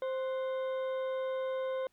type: harmonic tone with a mistuned harmonic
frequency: 523.3 Hz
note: C5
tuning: in tune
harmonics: 1 / 2 / 3 / 4 / 6 / 7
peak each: -32 / -44 / -50 / -54 / -59 / -58 dBFS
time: 0.02-1.87 s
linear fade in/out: 2 ms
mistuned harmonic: 3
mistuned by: -91 cents
effects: pink hiss -74 dBFS RMS until 1.92 s